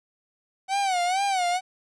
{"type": "tone with vibrato", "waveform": "45% pulse", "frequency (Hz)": 750, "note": "F#5", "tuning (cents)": 23, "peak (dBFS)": -22, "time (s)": [0.68, 1.61], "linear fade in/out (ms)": 50, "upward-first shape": "sine", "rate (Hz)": 2.2, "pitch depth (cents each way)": 120, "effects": ["resampled to 22050 Hz", "10-bit"]}